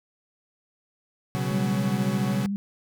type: chord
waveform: 40% pulse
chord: B suspended second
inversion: none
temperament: equal with one note detuned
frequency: 123.47 / 138.59 / 186.07 Hz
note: B2 / C#3 / F#3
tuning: 0 / 0 / +10 cents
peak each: -30 / -28 / -29 dBFS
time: 1.35-2.46 s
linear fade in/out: 0 ms
type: tone with vibrato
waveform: sine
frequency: 199.6 Hz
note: G3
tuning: 32 cents sharp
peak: -25 dBFS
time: 1.51-2.56 s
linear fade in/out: 0 ms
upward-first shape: sine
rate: 14 Hz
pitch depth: 28 cents each way
effects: none